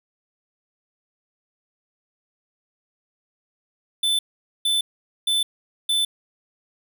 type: tone bursts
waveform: square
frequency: 3520 Hz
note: A7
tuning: in tune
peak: -19 dBFS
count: 4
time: 4.03-6.05 s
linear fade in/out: 5 ms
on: 160 ms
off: 460 ms
effects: none